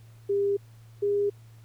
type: tone pair in turn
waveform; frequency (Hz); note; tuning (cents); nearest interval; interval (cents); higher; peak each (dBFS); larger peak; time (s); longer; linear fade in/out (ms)
sine; 400.8 / 406.4; G4 / G#4; +38 / -38; unison; 24; second; -22; neither; 0.29-0.57 / 1.02-1.3; neither; 10
effects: added 113 Hz sine -48 dBFS peak until 1.64 s + pink hiss -62 dBFS RMS until 1.64 s